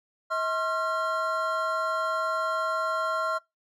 triangle tone cluster, 641 / 1069 / 1376 Hz, E5 / C6 / F6, -49 / +37 / -26 cents, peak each -29 / -29 / -26 dBFS, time 0.3-3.39 s, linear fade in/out 20 ms, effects noise-tail reverb RT60 0.2 s tail -23 dB re dry

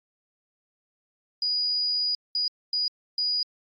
sine tone bursts at uneven times, 4908 Hz, D#8, 25 cents flat, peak -23 dBFS, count 4, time 1.42-2.15 / 2.35-2.48 / 2.73-2.88 / 3.18-3.43 s, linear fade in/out 2 ms, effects AAC 64 kbps

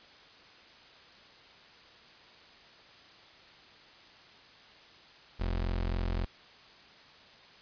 30% pulse tone, 43.65 Hz, F1, in tune, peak -27 dBFS, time 5.39-6.26 s, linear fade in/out 20 ms, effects white hiss -55 dBFS RMS until 7.61 s + resampled to 11025 Hz

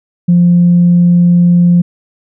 sine tone, 174.61 Hz, F3, in tune, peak -3 dBFS, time 0.28-1.82 s, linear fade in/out 10 ms, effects tanh soft clip ceiling 0 dBFS

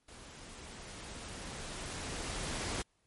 pink noise with level ramp, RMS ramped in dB -52 to -36 dBFS, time 0.08-2.82 s, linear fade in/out 5 ms, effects pink hiss -75 dBFS RMS until 3.06 s + MP3 48 kbps

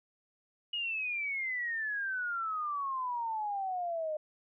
sine exponential sweep, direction down, 2900 to 605 Hz, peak -32 dBFS, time 0.73-4.17 s, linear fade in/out 5 ms, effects none

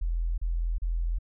sine tone bursts, 42 Hz, E1, 33 cents sharp, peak -25 dBFS, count 3, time 0.01-1.188 s, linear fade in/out 10 ms, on 370 ms, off 34 ms, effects none

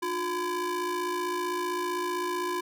square ring-modulated tone, 329.6 Hz, E4, in tune, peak -26 dBFS, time 0.02-2.61 s, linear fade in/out 10 ms, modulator 687 Hz, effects none

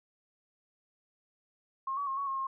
sine tone with pitch steps, 1072 / 1135 / 1074 / 1118 / 1077 / 1071 Hz, C6 / C#6 / C6 / C#6 / C6 / C6, +42 / +41 / +45 / +14 / +50 / +40 cents, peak -31 dBFS, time 1.87-2.47 s, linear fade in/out 5 ms, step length 100 ms, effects none

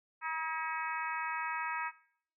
harmonic tone with a mistuned harmonic, 318.5 Hz, D#4, 41 cents sharp, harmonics 3 / 4 / 5 / 6 / 7 / 8, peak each -37 / -39 / -41 / -43 / -44 / -45 dBFS, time 0.21-1.92 s, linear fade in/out 50 ms, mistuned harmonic 5, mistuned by +35 cents, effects noise-tail reverb RT60 0.6 s tail -19 dB re dry

